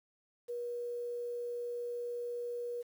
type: tone with quantisation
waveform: sine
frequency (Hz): 480.8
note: B4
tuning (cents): -46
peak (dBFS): -36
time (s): 0.48-2.83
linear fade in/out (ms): 20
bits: 10
effects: none